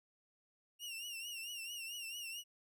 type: tone with vibrato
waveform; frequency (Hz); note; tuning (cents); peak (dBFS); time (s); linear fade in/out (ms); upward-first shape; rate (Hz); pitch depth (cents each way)
sawtooth; 2794; F7; 0; -40; 0.79-2.44; 50; triangle; 4.5; 100
effects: none